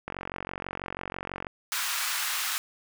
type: click train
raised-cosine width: 0.5 ms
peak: -18 dBFS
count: 65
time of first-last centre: 0.08-1.468 s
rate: 46.1 Hz
type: high-pass noise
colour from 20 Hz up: pink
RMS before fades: -30 dBFS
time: 1.72-2.58 s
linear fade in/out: 0 ms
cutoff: 1100 Hz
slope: 24 dB/octave
effects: none